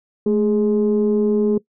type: tone pair together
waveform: sine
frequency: 215.8 / 415.3 Hz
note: A3 / G#4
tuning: -33 / 0 cents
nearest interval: major seventh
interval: 1133 cents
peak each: -16 dBFS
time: 0.26-1.58 s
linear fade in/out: 5 ms
effects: noise-tail reverb RT60 0.1 s tail -21 dB re dry + tanh soft clip ceiling -9 dBFS